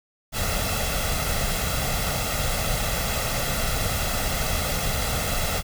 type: noise with comb filter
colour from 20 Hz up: pink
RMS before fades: -25 dBFS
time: 0.32-5.63 s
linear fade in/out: 50 ms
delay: 1.5 ms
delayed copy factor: +0.65
effects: none